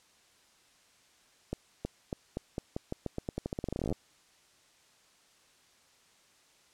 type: accelerating click train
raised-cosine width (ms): 2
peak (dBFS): -20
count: 27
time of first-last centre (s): 1.53-3.926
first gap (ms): 320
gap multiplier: 0.87
effects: white hiss -64 dBFS RMS until 6.73 s + low-pass 8000 Hz 12 dB/octave